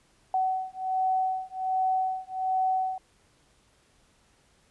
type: beating tone pair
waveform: sine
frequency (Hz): 752 / 753.3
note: F#5 / F#5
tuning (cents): +28 / +31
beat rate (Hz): 1.3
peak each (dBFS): -28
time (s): 0.34-2.98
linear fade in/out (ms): 2
effects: pink hiss -64 dBFS RMS until 4.7 s + resampled to 24000 Hz